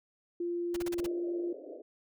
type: tone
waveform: sine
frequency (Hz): 346.7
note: F4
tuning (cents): -13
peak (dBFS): -31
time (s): 0.4-1.53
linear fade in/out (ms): 5
type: noise bursts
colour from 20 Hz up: pink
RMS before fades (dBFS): -41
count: 6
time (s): 0.74-1.065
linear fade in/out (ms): 5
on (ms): 25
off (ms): 35
type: band-pass noise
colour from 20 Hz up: white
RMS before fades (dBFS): -46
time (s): 0.97-1.82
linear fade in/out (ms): 10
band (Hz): 280 to 640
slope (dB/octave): 96
effects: none